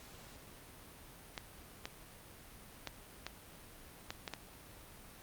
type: clicks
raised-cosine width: 0.2 ms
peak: -22 dBFS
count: 7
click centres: 1.378 / 1.855 / 2.873 / 3.266 / 4.105 / 4.278 / 4.337 s
effects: pink hiss -55 dBFS RMS until 5.22 s + Opus 48 kbps